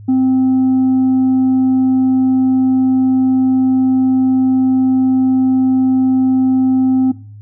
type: tone with tanh clipping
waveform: sine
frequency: 260 Hz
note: C4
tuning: 11 cents flat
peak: -10 dBFS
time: 0.08-7.12 s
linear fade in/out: 10 ms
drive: 2 dB
effects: noise-tail reverb RT60 0.4 s tail -17 dB re dry + added 104 Hz sine -32 dBFS peak until 7.41 s